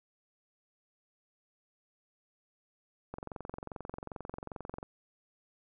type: click train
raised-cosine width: 1 ms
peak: -26 dBFS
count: 39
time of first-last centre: 3.14-4.829 s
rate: 22.5 Hz
effects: none